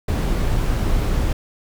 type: noise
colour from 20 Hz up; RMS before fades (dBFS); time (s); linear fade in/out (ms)
brown; -19; 0.08-1.33; 5
effects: none